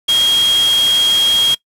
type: tone in noise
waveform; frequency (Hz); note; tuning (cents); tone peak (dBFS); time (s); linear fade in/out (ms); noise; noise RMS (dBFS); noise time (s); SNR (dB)
sine; 3259; G#7; -33; -10; 0.08-1.55; 10; white; -21; 0.08-1.55; +8
effects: noise-tail reverb RT60 0.1 s tail -21 dB re dry + low-pass 11000 Hz 12 dB/octave